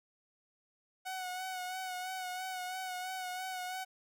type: tone with vibrato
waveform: sawtooth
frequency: 740 Hz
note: F#5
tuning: in tune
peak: -34 dBFS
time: 1.05-3.85 s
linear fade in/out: 20 ms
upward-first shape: sine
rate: 3 Hz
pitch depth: 33 cents each way
effects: none